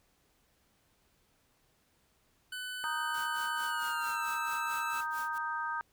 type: tone with pitch glide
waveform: 25% pulse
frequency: 1500 to 1313.4 Hz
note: F#6 to E6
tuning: +23 to -7 cents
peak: -34 dBFS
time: 2.52-5.01 s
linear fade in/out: 5 ms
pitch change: -230 cents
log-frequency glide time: 3.65-4.27 s
type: chord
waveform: sine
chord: Eb major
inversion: second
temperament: equal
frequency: 932.3 / 1244.5 / 1568 Hz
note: Bb5 / Eb6 / G6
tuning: 0 / 0 / 0 cents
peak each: -37 dBFS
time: 2.84-5.81 s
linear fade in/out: 0 ms
type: noise with tremolo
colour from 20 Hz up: white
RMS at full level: -47 dBFS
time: 3.14-5.38 s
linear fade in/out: 2 ms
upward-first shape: sine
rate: 4.5 Hz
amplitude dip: 100%
effects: pink hiss -71 dBFS RMS until 5.92 s